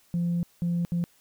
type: tone bursts at uneven times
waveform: sine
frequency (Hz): 172.4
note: F3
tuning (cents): -22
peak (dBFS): -22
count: 3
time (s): 0.14-0.43 / 0.62-0.85 / 0.92-1.04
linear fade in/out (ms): 0
effects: tanh soft clip ceiling -21 dBFS + white hiss -62 dBFS RMS until 1.2 s